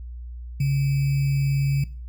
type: tone with sample-and-hold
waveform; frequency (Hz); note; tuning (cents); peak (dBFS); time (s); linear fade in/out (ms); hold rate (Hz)
sine; 138.59; C#3; 0; -18; 0.6-1.84; 5; 2450
effects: noise-tail reverb RT60 0.4 s tail -19 dB re dry + added 60 Hz sine -33 dBFS peak until 2.08 s